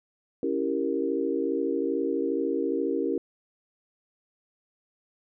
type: chord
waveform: sine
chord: C# diminished seventh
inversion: none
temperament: equal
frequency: 277.2 / 329.6 / 392 / 466.2 Hz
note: C#4 / E4 / G4 / Bb4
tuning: 0 / 0 / 0 / 0 cents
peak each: -30 dBFS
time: 0.43-3.18 s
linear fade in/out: 2 ms
effects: none